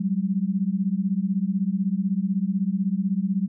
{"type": "beating tone pair", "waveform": "sine", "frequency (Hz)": [185, 201], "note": ["F#3", "G3"], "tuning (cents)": [0, 44], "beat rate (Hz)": 16, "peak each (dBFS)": -24, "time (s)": [0, 3.48], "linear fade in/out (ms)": 10, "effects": []}